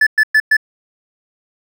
triangle tone bursts, 1738 Hz, A6, 22 cents flat, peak -6 dBFS, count 4, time 0.01-0.568 s, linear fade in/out 5 ms, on 57 ms, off 110 ms, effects none

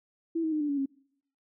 sine tone with pitch steps, 330 / 317.7 / 305.8 / 294.3 / 283.3 / 272.7 Hz, E4 / D#4 / D#4 / D4 / C#4 / C#4, +2 / +36 / -30 / +4 / +38 / -28 cents, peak -26 dBFS, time 0.35-0.86 s, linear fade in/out 10 ms, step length 85 ms, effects noise-tail reverb RT60 0.7 s tail -25 dB re dry

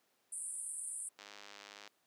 white band-pass noise, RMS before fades -43 dBFS, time 0.32-1.09 s, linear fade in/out 5 ms, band 8500 to 9900 Hz, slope 96 dB/octave
click train, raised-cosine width 0.2 ms, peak -33 dBFS, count 71, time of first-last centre 1.19-1.876 s, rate 102 Hz
effects pink hiss -75 dBFS RMS until 2.06 s + high-pass 300 Hz 12 dB/octave

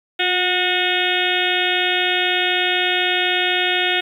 harmonic tone with a mistuned harmonic, 364 Hz, F#4, 28 cents flat, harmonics 1 / 2 / 4 / 5 / 6 / 7 / 8 / 9 / 10, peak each -25 / -25 / -25 / -25 / -25 / -25 / -25 / -25 / -25 dBFS, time 0.19-4.01 s, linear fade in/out 10 ms, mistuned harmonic 1, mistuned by -30 cents, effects 8-bit

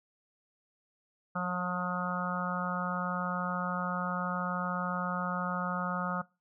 harmonic tone with a mistuned harmonic, 179.3 Hz, F3, 46 cents sharp, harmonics 1 / 3 / 4 / 5 / 6 / 7 / 8, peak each -34 / -40 / -42 / -41 / -43 / -35 / -39 dBFS, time 1.35-6.22 s, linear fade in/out 10 ms, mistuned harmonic 3, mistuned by +17 cents, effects noise-tail reverb RT60 0.3 s tail -23 dB re dry

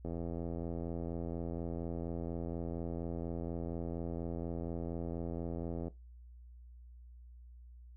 click train, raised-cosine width 2 ms, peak -27 dBFS, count 492, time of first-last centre 0.05-5.881 s, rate 84.2 Hz, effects noise-tail reverb RT60 0.2 s tail -18 dB re dry + added 60 Hz sine -51 dBFS peak until 7.96 s

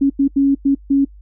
sine tone bursts at uneven times, 276.6 Hz, C#4, 4 cents flat, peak -10 dBFS, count 5, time 0.01-0.1 / 0.19-0.28 / 0.36-0.55 / 0.65-0.75 / 0.9-1.05 s, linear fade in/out 10 ms, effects noise-tail reverb RT60 0.1 s tail -24 dB re dry + added 50 Hz sine -38 dBFS peak until 1.21 s

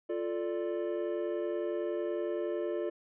triangle chord, D minor, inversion first, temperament equal, 349.2 / 440 / 587.3 Hz, F4 / A4 / D5, 0 / 0 / 0 cents, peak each -32 / -35 / -35 dBFS, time 0.09-2.9 s, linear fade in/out 10 ms, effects resampled to 8000 Hz

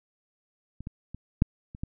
clicks, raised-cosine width 5 ms, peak -27 / -23 / -26 / -7 / -29 / -20 dBFS, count 6, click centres 0.806 / 0.871 / 1.146 / 1.421 / 1.749 / 1.835 s, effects none

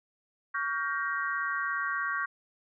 sine chord, G half-diminished seventh, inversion second, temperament just, 1128.9 / 1411.2 / 1568 / 1881.6 Hz, Db6 / F6 / G6 / Bb6, +31 / +18 / 0 / +16 cents, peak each -33 / -36 / -33 / -36 dBFS, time 0.54-2.26 s, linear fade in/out 10 ms, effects none

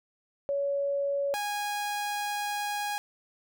sine / sawtooth tone pair in turn, 562 / 824.2 Hz, C#5 / G#5, +24 / -13 cents, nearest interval perfect fifth, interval 663 cents, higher second, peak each -26 dBFS, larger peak neither, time 0.49-1.34 / 1.34-2.98 s, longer second, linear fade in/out 0 ms, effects none

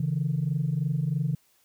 sine tone pair together, 138.07 / 161.2 Hz, C#3 / E3, -7 / -38 cents, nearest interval minor third, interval 269 cents, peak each -26 dBFS, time 0-1.35 s, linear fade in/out 5 ms, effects tanh soft clip ceiling -18 dBFS + white hiss -65 dBFS RMS until 1.64 s

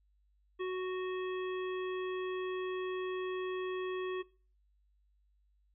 harmonic tone with a mistuned harmonic, 370 Hz, F#4, in tune, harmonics 1 / 3 / 5 / 7 / 9, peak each -34 / -44 / -48 / -51 / -53 dBFS, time 0.59-4.23 s, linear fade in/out 20 ms, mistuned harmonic 9, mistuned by -22 cents, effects noise-tail reverb RT60 0.4 s tail -21 dB re dry + added 50 Hz sine -68 dBFS peak until 5.74 s

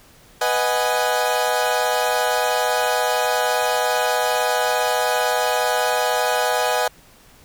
30% pulse chord, G# minor seventh, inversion first, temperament equal, 493.9 / 622.3 / 740 / 830.6 Hz, B4 / D#5 / F#5 / G#5, 0 / 0 / 0 / 0 cents, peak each -21 dBFS, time 0.41-6.88 s, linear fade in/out 5 ms, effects pink hiss -50 dBFS RMS until 7.44 s

